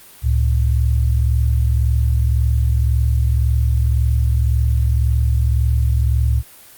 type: tone pair together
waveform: sine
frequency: 69.03 / 110.9 Hz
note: C#2 / A2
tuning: -7 / +14 cents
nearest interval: minor sixth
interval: 821 cents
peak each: -14 / -18 dBFS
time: 0.22-6.43 s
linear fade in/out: 50 ms
effects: white hiss -43 dBFS RMS until 6.77 s + Opus 32 kbps